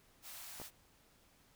white high-pass noise, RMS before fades -50 dBFS, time 0.22-0.71 s, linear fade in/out 50 ms, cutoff 590 Hz, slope 96 dB/octave
clicks, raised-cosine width 1 ms, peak -34 dBFS, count 2, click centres 0.6 / 0.616 s
effects pink hiss -68 dBFS RMS until 1.55 s

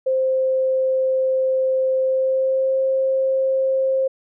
sine tone with pitch glide, 523.3 to 530.3 Hz, C5 to C5, 0 to +23 cents, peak -16 dBFS, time 0.06-4.08 s, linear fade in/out 10 ms, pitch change +23 cents, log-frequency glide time 2.01-2.79 s, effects none

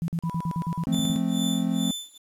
sine tone bursts, 167 Hz, E3, 23 cents sharp, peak -24 dBFS, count 11, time 0.02-1.161 s, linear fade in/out 0 ms, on 61 ms, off 47 ms
sine tone, 987.8 Hz, B5, in tune, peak -34 dBFS, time 0.22-0.86 s, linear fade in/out 50 ms
triangle chord, F major, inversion none, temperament just, 174.61 / 218.3 / 261.9 Hz, F3 / A3 / C4, 0 / -13 / +2 cents, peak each -25 dBFS, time 0.87-1.91 s, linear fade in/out 0 ms
sawtooth tone with tremolo, 3523 Hz, A7, 1 cent sharp, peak -26 dBFS, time 0.92-2.18 s, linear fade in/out 10 ms, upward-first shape sine, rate 2.3 Hz, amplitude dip 95%
effects resampled to 32000 Hz + 9-bit

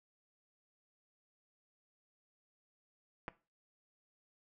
clicks, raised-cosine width 0.5 ms, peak -25 / -29 dBFS, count 2, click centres 3.281 / 3.287 s, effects noise-tail reverb RT60 0.3 s tail -18 dB re dry

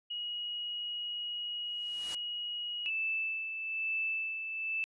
sine tone, 2897 Hz, F#7, 37 cents flat, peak -35 dBFS, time 0.1-2.9 s, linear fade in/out 10 ms
white noise with exponential growth, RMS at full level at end -40 dBFS, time 1.64-2.15 s, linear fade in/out 5 ms, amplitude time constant 110 ms
sine tone with tremolo, 2637 Hz, E7, in tune, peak -30 dBFS, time 2.86-4.84 s, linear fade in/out 0 ms, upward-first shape sine, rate 1.1 Hz, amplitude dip 50%
effects resampled to 22050 Hz

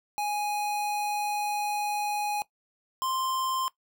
square tone pair in turn, 830.6 / 1046.5 Hz, G#5 / C6, 0 / 0 cents, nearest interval major third, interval 400 cents, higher second, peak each -28 dBFS, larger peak neither, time 0.18-2.42 / 3.02-3.68 s, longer first, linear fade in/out 0 ms, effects noise-tail reverb RT60 0.1 s tail -18 dB re dry

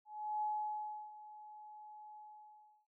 sine tone with ADSR envelope, 848 Hz, G#5, 36 cents sharp, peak -34 dBFS, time 0.05-2.87 s, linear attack 370 ms, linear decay 690 ms, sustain -17 dB, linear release 700 ms, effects noise-tail reverb RT60 0.1 s tail -21 dB re dry

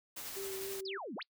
white noise with tremolo, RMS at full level -43 dBFS, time 0.16-0.81 s, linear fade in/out 10 ms, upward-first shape sine, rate 11 Hz, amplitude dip 25%
sine tone with vibrato, 388.2 Hz, G4, 17 cents flat, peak -40 dBFS, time 0.36-0.98 s, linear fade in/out 10 ms, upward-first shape sine, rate 3.7 Hz, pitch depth 21 cents each way
sine exponential two-way sweep, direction down then up, 5350 to 185 to 5350 Hz, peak -40 dBFS, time 0.85-1.23 s, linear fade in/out 5 ms, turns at 1.15 s
effects noise-tail reverb RT60 0.1 s tail -26 dB re dry

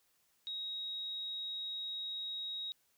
sine tone, 3791 Hz, A#7, 28 cents sharp, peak -38 dBFS, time 0.47-2.72 s, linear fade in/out 0 ms, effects white hiss -74 dBFS RMS until 2.97 s

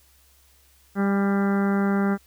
harmonic tone with a mistuned harmonic, 198.2 Hz, G3, 19 cents sharp, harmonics 1 / 2 / 3 / 4 / 5 / 6 / 7 / 8 / 9 / 10, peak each -20 / -28 / -35 / -33 / -41 / -36 / -34 / -37 / -44 / -42 dBFS, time 0.95-2.18 s, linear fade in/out 50 ms, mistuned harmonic 4, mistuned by +16 cents, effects added 67 Hz sine -59 dBFS peak until 2.26 s + white hiss -59 dBFS RMS until 2.26 s

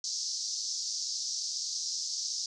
pink band-pass noise, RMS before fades -35 dBFS, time 0.04-2.46 s, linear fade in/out 2 ms, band 4700 to 6300 Hz, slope 48 dB/octave, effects none

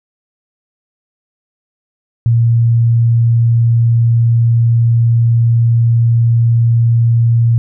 sine tone, 116.54 Hz, A#2, in tune, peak -7 dBFS, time 2.26-7.58 s, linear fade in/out 0 ms, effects none

